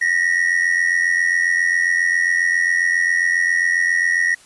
triangle ring-modulated tone, 1891 Hz, A#6, 24 cents sharp, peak -10 dBFS, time 0.01-4.35 s, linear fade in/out 10 ms, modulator 43.7 Hz, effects white hiss -48 dBFS RMS until 4.45 s + resampled to 24000 Hz

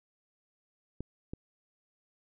clicks, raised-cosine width 3 ms, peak -24 / -25 dBFS, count 2, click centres 1.006 / 1.335 s, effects none

